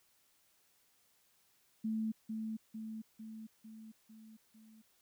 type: tone with echo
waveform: sine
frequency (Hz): 220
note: A3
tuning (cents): 0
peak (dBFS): -33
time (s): 1.84-2.12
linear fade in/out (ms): 10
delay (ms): 450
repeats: 6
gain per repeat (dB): -4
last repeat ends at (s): 4.82
effects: white hiss -72 dBFS RMS until 5.01 s